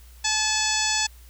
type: harmonic tone with a mistuned harmonic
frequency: 862 Hz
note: A5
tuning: 36 cents flat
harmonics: 1 / 2 / 3 / 4 / 5 / 6 / 7 / 8 / 9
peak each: -30 / -30 / -30 / -30 / -30 / -30 / -30 / -30 / -30 dBFS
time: 0.24-1.07 s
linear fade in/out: 10 ms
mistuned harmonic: 5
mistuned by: +50 cents
effects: added 60 Hz sine -45 dBFS peak until 1.29 s + white hiss -55 dBFS RMS until 1.29 s